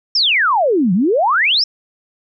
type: exponential two-way sweep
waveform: sine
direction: down then up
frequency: 5600 to 170 to 5600 Hz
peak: -11 dBFS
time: 0.15-1.64 s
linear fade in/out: 5 ms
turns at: 0.93 s
effects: none